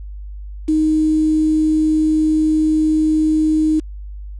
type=tone with quantisation; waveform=sine; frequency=311.1 Hz; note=D#4; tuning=in tune; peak=-12 dBFS; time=0.68-3.8 s; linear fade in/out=10 ms; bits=6; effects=added 50 Hz sine -28 dBFS peak until 4.39 s + resampled to 22050 Hz